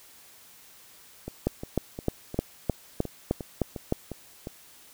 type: two click trains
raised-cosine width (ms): 2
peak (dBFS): -21 / -10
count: 10 / 9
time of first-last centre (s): 1.28-4.471 / 1.47-3.924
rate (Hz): 2.82 / 3.26
effects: white hiss -53 dBFS RMS until 4.93 s